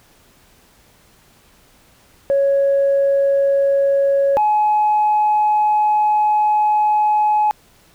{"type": "tone pair in turn", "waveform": "sine", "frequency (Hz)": [554.4, 846.6], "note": ["C#5", "G#5"], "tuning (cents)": [0, 33], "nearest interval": "perfect fifth", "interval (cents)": 733, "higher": "second", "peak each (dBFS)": -11, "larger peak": "neither", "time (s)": [[2.3, 4.37], [4.37, 7.51]], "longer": "second", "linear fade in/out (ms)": 0, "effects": ["tanh soft clip ceiling -9 dBFS", "pink hiss -52 dBFS RMS until 7.94 s"]}